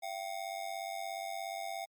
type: ring-modulated tone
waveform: square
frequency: 727 Hz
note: F#5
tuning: 31 cents flat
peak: -35 dBFS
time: 0.02-1.86 s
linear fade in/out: 20 ms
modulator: 48.5 Hz
effects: MP3 96 kbps